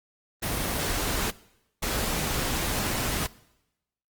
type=noise bursts at uneven times; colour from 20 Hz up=pink; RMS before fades=-28 dBFS; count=2; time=0.42-1.31 / 1.82-3.27 s; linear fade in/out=10 ms; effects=noise-tail reverb RT60 0.9 s tail -21 dB re dry + Opus 24 kbps